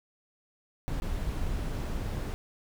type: noise with dropouts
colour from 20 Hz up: brown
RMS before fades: -32 dBFS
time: 0.88-2.34 s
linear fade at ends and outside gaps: 0 ms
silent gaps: 1-1.021 s
effects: none